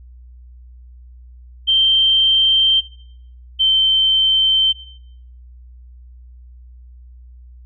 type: tone pair in turn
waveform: sine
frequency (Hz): 3136 / 3105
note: G7 / G7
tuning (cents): 0 / -17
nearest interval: unison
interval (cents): 17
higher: first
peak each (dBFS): -11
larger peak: neither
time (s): 1.67-2.81 / 3.59-4.73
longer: neither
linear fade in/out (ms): 20
effects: noise-tail reverb RT60 0.7 s tail -18 dB re dry + added 61 Hz sine -38 dBFS peak until 7.65 s